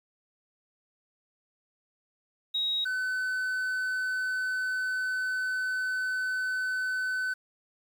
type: tone pair in turn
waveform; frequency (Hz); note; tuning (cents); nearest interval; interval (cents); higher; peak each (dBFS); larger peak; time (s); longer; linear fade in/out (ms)
sine / triangle; 3800 / 1511.9; A#7 / F#6; +33 / +37; octave + major third; 1596; first; -26; neither; 2.54-2.85 / 2.85-7.34; second; 10
effects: 9-bit